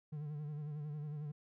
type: tone with vibrato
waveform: triangle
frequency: 149.2 Hz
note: D3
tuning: 28 cents sharp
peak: -38 dBFS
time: 0.12-1.32 s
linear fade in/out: 10 ms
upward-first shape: sine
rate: 11 Hz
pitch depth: 53 cents each way
effects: none